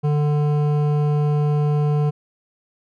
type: tone with hard clipping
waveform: sine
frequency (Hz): 148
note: D3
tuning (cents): +14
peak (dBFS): -18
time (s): 0.03-2.11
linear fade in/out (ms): 20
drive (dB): 12
effects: none